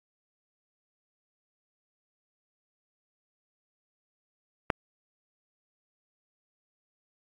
click, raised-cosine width 0.5 ms, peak -8 dBFS, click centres 4.702 s, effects AAC 48 kbps

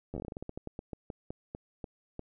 slowing click train, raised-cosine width 2 ms, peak -25 dBFS, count 21, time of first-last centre 0.14-2.194 s, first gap 11 ms, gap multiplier 1.2, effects none

